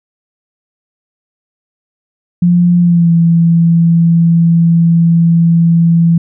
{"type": "tone with pitch glide", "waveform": "sine", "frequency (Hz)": [175.1, 167.58], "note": ["F3", "E3"], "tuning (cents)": [5, 29], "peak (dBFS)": -5, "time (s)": [2.42, 6.18], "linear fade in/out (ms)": 5, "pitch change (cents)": -76, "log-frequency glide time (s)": [2.8, 3.11], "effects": []}